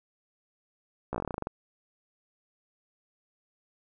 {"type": "slowing click train", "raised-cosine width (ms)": 1, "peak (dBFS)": -18, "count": 13, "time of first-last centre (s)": [1.13, 1.471], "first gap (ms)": 15, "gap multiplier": 1.11, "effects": []}